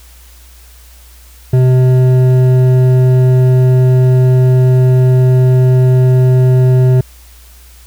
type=tone with hard clipping; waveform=sine; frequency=127.9 Hz; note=C3; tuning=39 cents flat; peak=-7 dBFS; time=1.53-7.01 s; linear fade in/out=5 ms; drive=9 dB; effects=added 60 Hz sine -37 dBFS peak until 7.86 s + white hiss -43 dBFS RMS until 7.86 s